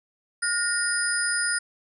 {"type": "tone cluster", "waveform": "sine", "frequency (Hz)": [1435, 1841, 5010, 9480], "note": ["F6", "A#6", "D#8", "D9"], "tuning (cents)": [47, -22, 11, 15], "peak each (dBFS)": [-26, -31, -31, -27], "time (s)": [0.42, 1.59], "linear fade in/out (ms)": 10, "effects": []}